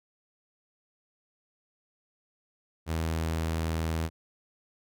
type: tone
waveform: sawtooth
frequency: 81 Hz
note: E2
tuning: 30 cents flat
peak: -24 dBFS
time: 2.86-4.1 s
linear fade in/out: 50 ms
effects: none